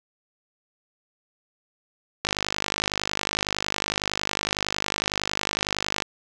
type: click train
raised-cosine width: 0.2 ms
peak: -6 dBFS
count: 193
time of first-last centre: 2.25-6.022 s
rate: 50.9 Hz
effects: none